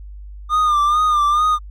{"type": "tone with vibrato", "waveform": "triangle", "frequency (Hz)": 1207, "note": "D6", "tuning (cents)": 47, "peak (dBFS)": -11, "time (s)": [0.49, 1.59], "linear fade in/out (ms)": 50, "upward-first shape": "sine", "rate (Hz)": 2.3, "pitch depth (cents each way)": 56, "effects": ["added 50 Hz sine -32 dBFS peak until 1.7 s"]}